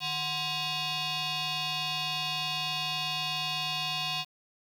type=tone with frequency modulation; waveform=sine; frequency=153.9 Hz; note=D#3; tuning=19 cents flat; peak=-27 dBFS; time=0-4.25 s; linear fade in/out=50 ms; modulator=892 Hz; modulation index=4.9; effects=tanh soft clip ceiling -28 dBFS + 9-bit